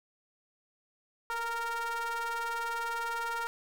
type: ring-modulated tone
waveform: square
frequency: 230 Hz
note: A#3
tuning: 23 cents flat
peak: -30 dBFS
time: 1.3-3.47 s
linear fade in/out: 0 ms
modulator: 1160 Hz
effects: none